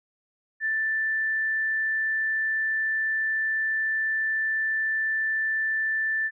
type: tone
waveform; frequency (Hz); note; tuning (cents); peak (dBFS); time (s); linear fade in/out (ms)
sine; 1766; A6; +6; -23; 0.6-6.31; 50
effects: none